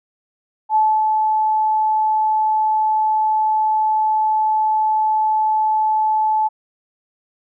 sine tone with ADSR envelope, 866 Hz, A5, 28 cents flat, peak -11 dBFS, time 0.69-6.49 s, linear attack 65 ms, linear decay 260 ms, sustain -3 dB, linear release 24 ms, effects none

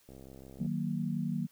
click train, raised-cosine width 2 ms, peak -37 dBFS, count 39, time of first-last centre 0.09-0.662 s, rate 66.4 Hz
sine chord, D# minor, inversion none, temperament just, 155.56 / 186.68 / 233.3 Hz, D#3 / F#3 / A#3, 0 / +16 / +2 cents, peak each -35 dBFS, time 0.59-1.47 s, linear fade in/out 20 ms
effects white hiss -66 dBFS RMS until 1.51 s

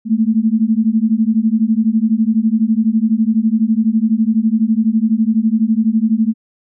sine beating tone pair, 215.5 / 227.5 Hz, A3 / A#3, -36 / -42 cents, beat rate 12 Hz, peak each -14 dBFS, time 0.05-6.34 s, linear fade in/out 50 ms, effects none

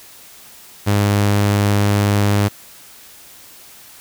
sawtooth tone, 102.1 Hz, G#2, 29 cents flat, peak -9 dBFS, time 0.86-2.49 s, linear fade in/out 20 ms, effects white hiss -42 dBFS RMS until 4 s

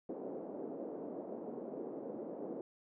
white band-pass noise, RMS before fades -44 dBFS, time 0.09-2.61 s, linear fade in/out 2 ms, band 230 to 530 Hz, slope 24 dB/octave, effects none

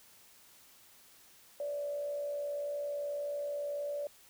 sine tone with frequency modulation, 579 Hz, D5, 25 cents flat, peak -34 dBFS, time 1.6-4.07 s, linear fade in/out 2 ms, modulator 61.7 Hz, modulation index 0.35, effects white hiss -60 dBFS RMS until 4.29 s

